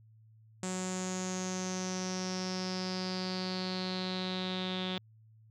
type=tone with low-pass filter sweep; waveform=sawtooth; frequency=184.9 Hz; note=F#3; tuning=1 cent flat; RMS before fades=-36 dBFS; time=0.63-4.98 s; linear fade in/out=0 ms; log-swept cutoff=7500 to 3500 Hz; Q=8; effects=added 110 Hz sine -57 dBFS peak until 5.5 s